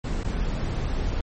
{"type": "noise with dropouts", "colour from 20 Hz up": "brown", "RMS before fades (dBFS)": -26, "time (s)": [0.04, 1.21], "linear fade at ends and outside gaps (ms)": 5, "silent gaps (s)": [0.235, 0.245], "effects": ["MP3 32 kbps"]}